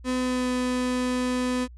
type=tone with pitch glide; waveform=35% pulse; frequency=253.9 to 251 Hz; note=B3 to B3; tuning=+48 to +28 cents; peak=-22 dBFS; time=0.04-1.68 s; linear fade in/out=50 ms; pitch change=-20 cents; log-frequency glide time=0.16-0.5 s; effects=added 60 Hz sine -42 dBFS peak until 1.77 s + resampled to 24000 Hz